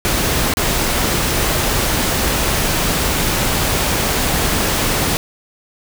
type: noise with dropouts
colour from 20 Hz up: pink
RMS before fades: -17 dBFS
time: 0.05-5.17 s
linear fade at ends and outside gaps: 0 ms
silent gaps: 0.538-0.571 s
effects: none